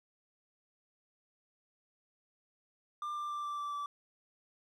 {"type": "tone with pitch steps", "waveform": "triangle", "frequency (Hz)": [1193, 1186.1, 1179.3, 1172.5, 1165.8, 1159], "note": ["D6", "D6", "D6", "D6", "D6", "D6"], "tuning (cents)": [27, 17, 7, -3, -13, -23], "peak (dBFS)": -34, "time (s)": [3.02, 3.86], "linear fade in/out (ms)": 2, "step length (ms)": 140, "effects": []}